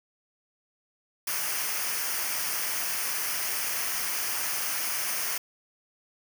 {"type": "noise with comb filter", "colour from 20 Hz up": "white", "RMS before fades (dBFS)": -30, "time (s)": [1.27, 5.38], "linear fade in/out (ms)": 5, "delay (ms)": 0.26, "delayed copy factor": -0.65, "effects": []}